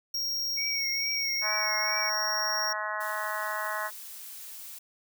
square tone, 5588 Hz, F8, in tune, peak -29 dBFS, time 0.14-2.73 s, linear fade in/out 5 ms
sine tone with vibrato, 2217 Hz, C#7, in tune, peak -32 dBFS, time 0.57-2.1 s, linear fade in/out 10 ms, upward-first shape triangle, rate 2.3 Hz, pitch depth 66 cents each way
harmonic tone, 212.4 Hz, G#3, 39 cents sharp, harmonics 3 / 4 / 5 / 6 / 7 / 8 / 9, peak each -38 / -39 / -35 / -40 / -37 / -38 / -39 dBFS, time 1.41-3.91 s, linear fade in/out 50 ms
blue noise, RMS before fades -43 dBFS, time 3-4.79 s, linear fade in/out 10 ms
effects none

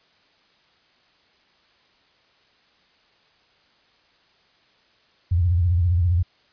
sine tone with vibrato, 87.31 Hz, F2, in tune, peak -16 dBFS, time 5.31-6.23 s, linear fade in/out 10 ms, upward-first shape triangle, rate 15 Hz, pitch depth 140 cents each way, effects white hiss -60 dBFS RMS until 6.52 s + resampled to 11025 Hz

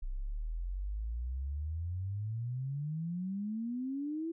sine exponential sweep, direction up, 30.87 to 336.4 Hz, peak -34 dBFS, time 0.02-4.32 s, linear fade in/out 10 ms, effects none

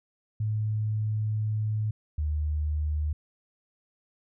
sine tone pair in turn, 107.6 / 75.78 Hz, A2 / D#2, -38 / -45 cents, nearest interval tritone, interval 607 cents, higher first, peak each -25 dBFS, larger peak neither, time 0.4-1.91 / 2.18-3.13 s, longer first, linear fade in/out 5 ms, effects none

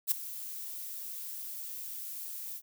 violet noise with ADSR envelope, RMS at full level -25 dBFS, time 0.07-2.62 s, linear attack 47 ms, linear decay 3 ms, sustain -16 dB, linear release 62 ms, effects none

